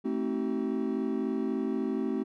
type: chord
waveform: triangle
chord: A diminished seventh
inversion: none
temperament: just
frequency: 220 / 264 / 316.8 / 380.2 Hz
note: A3 / C4 / Eb4 / Gb4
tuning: 0 / +16 / +31 / +47 cents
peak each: -31 / -30 / -34 / -32 dBFS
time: 0.04-2.24 s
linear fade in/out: 20 ms
effects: none

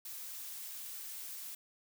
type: noise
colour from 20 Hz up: blue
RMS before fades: -45 dBFS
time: 0.05-1.55 s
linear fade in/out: 5 ms
effects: none

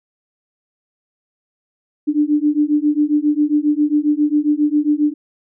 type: beating tone pair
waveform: sine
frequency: 293.7 / 301.1 Hz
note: D4 / D4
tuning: 0 / +43 cents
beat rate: 7.4 Hz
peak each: -16 dBFS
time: 2.07-5.14 s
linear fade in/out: 20 ms
effects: none

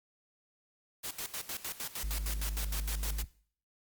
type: noise with tremolo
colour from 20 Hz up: white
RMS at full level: -38 dBFS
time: 1.03-3.23 s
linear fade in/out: 20 ms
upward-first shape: square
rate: 6.5 Hz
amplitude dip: 80%
type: tone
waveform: triangle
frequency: 51.4 Hz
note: G#1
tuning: 17 cents flat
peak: -30 dBFS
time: 2.03-3.25 s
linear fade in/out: 10 ms
effects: noise-tail reverb RT60 0.5 s tail -20 dB re dry + Opus 48 kbps

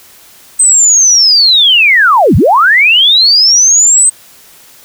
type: linear two-way sweep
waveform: sine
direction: down then up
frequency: 8310 to 66.2 to 8310 Hz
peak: -3 dBFS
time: 0.59-4.1 s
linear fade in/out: 10 ms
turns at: 2.36 s
effects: white hiss -39 dBFS RMS until 4.84 s

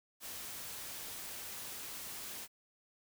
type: noise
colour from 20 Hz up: white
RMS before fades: -45 dBFS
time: 0.2-2.48 s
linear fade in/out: 50 ms
effects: none

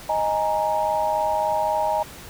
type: chord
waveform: sine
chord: D# suspended fourth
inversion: none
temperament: just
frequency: 622.3 / 829.7 / 933.4 Hz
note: D#5 / G#5 / A#5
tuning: 0 / -2 / +2 cents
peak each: -24 dBFS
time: 0.09-2.03 s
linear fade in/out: 5 ms
effects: pink hiss -41 dBFS RMS until 2.29 s

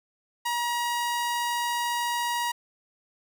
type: tone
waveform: sawtooth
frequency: 954 Hz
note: A#5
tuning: 40 cents sharp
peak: -22 dBFS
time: 0.45-2.52 s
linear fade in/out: 10 ms
effects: none

